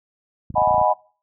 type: clicks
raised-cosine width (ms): 5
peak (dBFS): -20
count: 9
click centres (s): 0.503 / 0.543 / 0.58 / 0.618 / 0.675 / 0.709 / 0.743 / 0.78 / 0.814
type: chord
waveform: sine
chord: G# minor seventh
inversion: second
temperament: equal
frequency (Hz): 622.3 / 740 / 830.6 / 987.8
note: D#5 / F#5 / G#5 / B5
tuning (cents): 0 / 0 / 0 / 0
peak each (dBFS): -20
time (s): 0.55-0.94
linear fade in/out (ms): 20
effects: noise-tail reverb RT60 0.4 s tail -23 dB re dry + high-pass 60 Hz 12 dB/octave